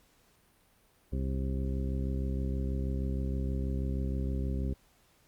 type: harmonic tone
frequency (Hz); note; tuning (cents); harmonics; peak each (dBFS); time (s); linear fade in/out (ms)
66.3; C2; +23; 1 / 2 / 3 / 4 / 5 / 6 / 8; -31 / -37 / -39 / -41 / -48 / -44 / -49; 1.12-4.74; 10
effects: pink hiss -66 dBFS RMS until 5.27 s + Opus 48 kbps